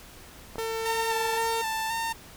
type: clicks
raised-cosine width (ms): 1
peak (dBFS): -23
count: 2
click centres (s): 0.557 / 0.583
type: tone with pitch glide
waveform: sawtooth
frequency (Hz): 450.1 to 454.8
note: A4 to A#4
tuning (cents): +39 to -43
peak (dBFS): -25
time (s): 0.58-1.62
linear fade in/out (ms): 10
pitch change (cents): +18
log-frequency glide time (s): 1.05-1.22
type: tone with vibrato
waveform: sawtooth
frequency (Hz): 898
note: A5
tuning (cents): +35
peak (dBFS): -24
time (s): 0.85-2.13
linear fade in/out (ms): 10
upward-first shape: square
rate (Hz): 1.9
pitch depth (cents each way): 24
effects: pink hiss -48 dBFS RMS until 2.36 s